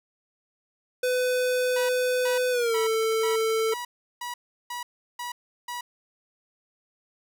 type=tone with pitch glide; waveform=square; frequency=502 to 444.7 Hz; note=B4 to A4; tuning=+28 to +18 cents; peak=-23 dBFS; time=1.03-3.74 s; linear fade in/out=5 ms; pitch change=-210 cents; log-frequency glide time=2.51-2.77 s
type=tone bursts; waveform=sawtooth; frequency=970 Hz; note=B5; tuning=31 cents flat; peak=-28 dBFS; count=9; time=1.76-5.81 s; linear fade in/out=5 ms; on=130 ms; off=360 ms
effects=none